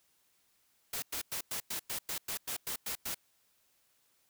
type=noise bursts; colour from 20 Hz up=white; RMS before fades=-37 dBFS; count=12; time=0.93-3.146 s; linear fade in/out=5 ms; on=93 ms; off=100 ms; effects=white hiss -72 dBFS RMS until 4.29 s